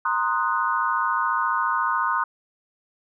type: chord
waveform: sine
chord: C half-diminished seventh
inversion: third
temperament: equal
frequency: 932.3 / 1046.5 / 1244.5 / 1480 Hz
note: Bb5 / C6 / Eb6 / Gb6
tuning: 0 / 0 / 0 / 0 cents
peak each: -27 / -25 / -25 / -27 dBFS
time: 0.05-2.24 s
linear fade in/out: 5 ms
effects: none